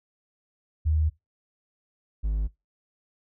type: tone pair in turn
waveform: sine / triangle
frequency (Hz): 77.8 / 51.93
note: D#2 / G#1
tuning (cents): 0 / +1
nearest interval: perfect fifth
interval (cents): 699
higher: first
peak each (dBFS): -20 / -21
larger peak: first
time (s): 0.85-1.1 / 2.23-2.48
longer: neither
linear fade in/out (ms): 20
effects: noise-tail reverb RT60 0.2 s tail -21 dB re dry